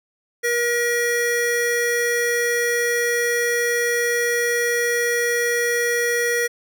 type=tone pair together; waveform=square; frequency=476.8 / 1910.3 Hz; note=A#4 / A#6; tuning=+39 / +42 cents; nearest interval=2 octaves; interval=2403 cents; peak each=-22 dBFS; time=0.43-6.48 s; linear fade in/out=20 ms; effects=none